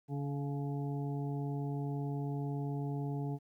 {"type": "harmonic tone with a mistuned harmonic", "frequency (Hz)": 141.9, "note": "C#3", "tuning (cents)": 41, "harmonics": [1, 2, 3, 5, 6], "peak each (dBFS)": [-35, -41, -45, -49, -51], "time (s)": [0.08, 3.39], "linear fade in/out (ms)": 50, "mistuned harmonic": 5, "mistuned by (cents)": -18, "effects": ["12-bit"]}